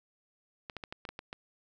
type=clicks; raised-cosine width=0.3 ms; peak=-24 dBFS; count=8; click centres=0.698 / 0.767 / 0.838 / 0.925 / 1.052 / 1.09 / 1.191 / 1.329 s; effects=none